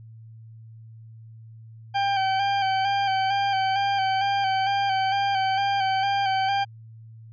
40% pulse tone with vibrato, 782 Hz, G5, 4 cents flat, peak -20 dBFS, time 1.94-6.65 s, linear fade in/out 20 ms, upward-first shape square, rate 2.2 Hz, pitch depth 29 cents each way, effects added 112 Hz sine -42 dBFS peak until 7.32 s + resampled to 11025 Hz

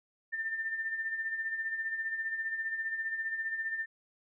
sine tone with tremolo, 1795 Hz, A6, 34 cents sharp, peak -30 dBFS, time 0.32-3.86 s, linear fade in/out 20 ms, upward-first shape sine, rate 15 Hz, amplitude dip 55%, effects none

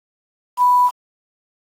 sine tone with quantisation, 987.8 Hz, B5, in tune, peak -10 dBFS, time 0.57-0.91 s, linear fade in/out 50 ms, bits 6, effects AAC 48 kbps

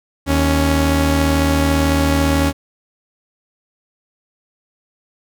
sawtooth tone pair together, 78.01 / 278 Hz, D#2 / C#4, +5 / +5 cents, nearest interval octave + minor seventh, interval 2200 cents, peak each -12 dBFS, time 0.26-2.53 s, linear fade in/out 50 ms, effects none

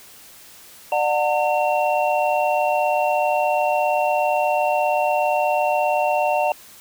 sine tone cluster, 597 / 734 / 900 / 2728 Hz, D5 / F#5 / A5 / F7, +28 / -14 / +39 / -41 cents, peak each -21 / -21 / -23 / -28 dBFS, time 0.92-6.52 s, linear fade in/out 2 ms, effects white hiss -45 dBFS RMS until 6.8 s

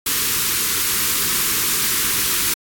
white band-stop noise, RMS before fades -19 dBFS, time 0.06-2.54 s, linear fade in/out 5 ms, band 460 to 990 Hz, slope 48 dB/octave, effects AAC 64 kbps

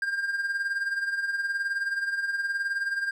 triangle tone with tremolo, 1601 Hz, G6, 36 cents sharp, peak -22 dBFS, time 0.02-3.11 s, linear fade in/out 2 ms, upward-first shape sine, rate 19 Hz, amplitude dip 60%, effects none

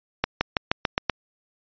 accelerating click train, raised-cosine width 0.3 ms, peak -4 dBFS, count 7, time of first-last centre 0.24-1.097 s, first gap 170 ms, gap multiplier 0.93, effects resampled to 11025 Hz

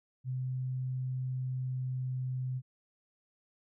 sine tone, 128.6 Hz, C3, 30 cents flat, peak -32 dBFS, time 0.24-2.62 s, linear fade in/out 50 ms, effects none

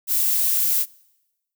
violet noise, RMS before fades -20 dBFS, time 0.07-0.86 s, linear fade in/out 50 ms, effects noise-tail reverb RT60 1.0 s tail -25 dB re dry

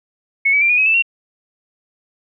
sine tone with pitch steps, 2200 / 2282 / 2366 / 2454 / 2545 / 2639 / 2737 Hz, C#7 / C#7 / D7 / D#7 / D#7 / E7 / F7, -14 / +50 / +12 / -25 / +39 / +1 / -36 cents, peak -11 dBFS, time 0.45-1.024 s, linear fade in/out 10 ms, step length 82 ms, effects none

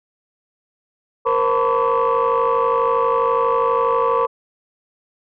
sine tone cluster, 468.7 / 521 / 904 / 1006 / 1138 Hz, A#4 / C5 / A5 / B5 / C#6, +9 / -7 / +47 / +32 / +45 cents, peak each -18 / -21 / -25 / -20 / -19 dBFS, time 1.25-4.27 s, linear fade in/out 20 ms, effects tanh soft clip ceiling -9 dBFS

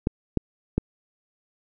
clicks, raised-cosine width 3 ms, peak -8 dBFS, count 3, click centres 0.071 / 0.373 / 0.78 s, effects none

